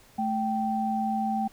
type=tone pair together; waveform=sine; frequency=218.6 / 779 Hz; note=A3 / G5; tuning=-11 / -11 cents; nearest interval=octave + minor seventh; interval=2200 cents; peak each=-28 / -27 dBFS; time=0.18-1.48 s; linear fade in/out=10 ms; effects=pink hiss -56 dBFS RMS until 1.52 s